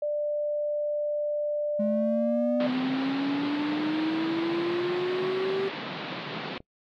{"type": "tone with pitch glide", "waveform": "sine", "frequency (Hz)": [592, 596.1], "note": ["D5", "D5"], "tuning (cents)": [14, 26], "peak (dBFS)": -25, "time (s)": [0.02, 2.67], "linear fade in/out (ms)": 5, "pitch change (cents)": 12, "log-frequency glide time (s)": [1.83, 2.37]}
{"type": "linear sweep", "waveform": "triangle", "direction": "up", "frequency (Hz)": [210, 392], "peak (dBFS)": -23, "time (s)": [1.79, 5.69], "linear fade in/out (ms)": 10}
{"type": "band-pass noise", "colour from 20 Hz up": "pink", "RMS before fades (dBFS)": -35, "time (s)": [2.6, 6.58], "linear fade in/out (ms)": 2, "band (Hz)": [140, 4200], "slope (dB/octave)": 48}
{"type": "click", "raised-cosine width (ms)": 2, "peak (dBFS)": -30, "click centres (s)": 6.604}
{"effects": ["noise-tail reverb RT60 0.1 s tail -24 dB re dry", "MP3 96 kbps"]}